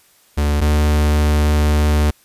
45% pulse tone pair in turn, 73.42 / 74.75 Hz, D2 / D2, 0 / +31 cents, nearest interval unison, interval 31 cents, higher second, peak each -14 / -12 dBFS, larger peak second, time 0.37-0.61 / 0.61-2.11 s, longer second, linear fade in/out 10 ms, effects white hiss -53 dBFS RMS until 2.24 s + resampled to 32000 Hz

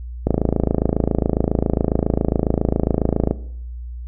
click train, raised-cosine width 2 ms, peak -3 dBFS, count 84, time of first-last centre 0.27-3.31 s, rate 27.3 Hz, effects noise-tail reverb RT60 0.7 s tail -18 dB re dry + added 60 Hz sine -28 dBFS peak until 4.07 s

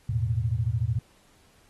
sine chord, E suspended fourth, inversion none, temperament equal, 82.41 / 110 / 123.47 Hz, E2 / A2 / B2, 0 / 0 / 0 cents, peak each -31 / -26 / -28 dBFS, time 0.09-0.99 s, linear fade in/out 5 ms, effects pink hiss -61 dBFS RMS until 1.69 s + AAC 32 kbps

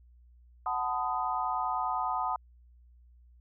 sine chord, B dominant seventh, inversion second, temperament equal with one note detuned, 740 / 880 / 1009.7 / 1244.5 Hz, F#5 / A5 / B5 / D#6, 0 / 0 / +38 / 0 cents, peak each -34 dBFS, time 0.66-2.36 s, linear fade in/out 2 ms, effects added 60 Hz sine -55 dBFS peak until 3.4 s

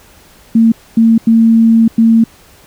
sine tone bursts at uneven times, 226.8 Hz, A#3, 47 cents flat, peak -4 dBFS, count 4, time 0.55-0.72 / 0.97-1.18 / 1.27-1.88 / 1.98-2.24 s, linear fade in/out 5 ms, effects pink hiss -43 dBFS RMS until 2.66 s

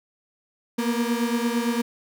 35% pulse beating tone pair, 233.1 / 241.9 Hz, A#3 / B3, 0 / -36 cents, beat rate 8.8 Hz, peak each -22 / -25 dBFS, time 0.78-1.82 s, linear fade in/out 10 ms, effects none

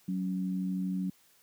sine tone pair together, 186 / 278.7 Hz, F#3 / C#4, +9 / +9 cents, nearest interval perfect fifth, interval 700 cents, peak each -30 / -38 dBFS, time 0.08-1.1 s, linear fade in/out 5 ms, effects white hiss -64 dBFS RMS until 1.42 s + high-pass 60 Hz 12 dB/octave

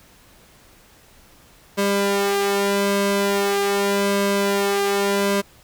sawtooth tone with flanger, 199.9 Hz, G3, 34 cents sharp, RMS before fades -20 dBFS, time 1.77-5.42 s, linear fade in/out 20 ms, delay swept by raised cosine 1.9 to 3.1 ms, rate 0.41 Hz, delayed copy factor +0.85, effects pink hiss -51 dBFS RMS until 5.63 s

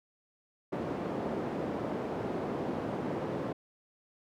white band-pass noise, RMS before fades -35 dBFS, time 0.72-3.53 s, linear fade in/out 10 ms, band 150 to 490 Hz, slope 12 dB/octave, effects none

